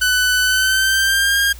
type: tone with pitch glide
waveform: sawtooth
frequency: 1498 to 1614.8 Hz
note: F#6 to G#6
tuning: +21 to -49 cents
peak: -10 dBFS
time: 0.01-1.53 s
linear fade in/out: 10 ms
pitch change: +130 cents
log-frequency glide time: 0.42-1.38 s
effects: added 60 Hz sine -34 dBFS peak until 1.59 s + white hiss -43 dBFS RMS until 1.59 s